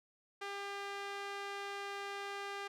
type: tone with band-pass filter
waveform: sawtooth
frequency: 399.9 Hz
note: G4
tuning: 35 cents sharp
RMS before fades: -43 dBFS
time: 0.41-2.68 s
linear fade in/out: 10 ms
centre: 1800 Hz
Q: 0.66
effects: none